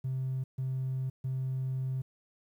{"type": "tone bursts at uneven times", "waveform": "triangle", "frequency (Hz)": 131.1, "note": "C3", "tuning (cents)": 4, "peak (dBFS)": -27, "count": 3, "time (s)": [[0.04, 0.44], [0.58, 1.1], [1.24, 2.02]], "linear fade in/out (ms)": 10, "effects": ["tanh soft clip ceiling -27 dBFS", "11-bit"]}